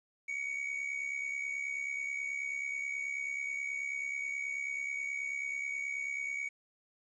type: tone with amplitude modulation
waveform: triangle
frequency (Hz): 2248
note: C#7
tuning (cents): +24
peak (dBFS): -30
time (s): 0.28-6.49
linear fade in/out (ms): 10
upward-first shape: sine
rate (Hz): 69.3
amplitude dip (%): 65
effects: resampled to 22050 Hz + 11-bit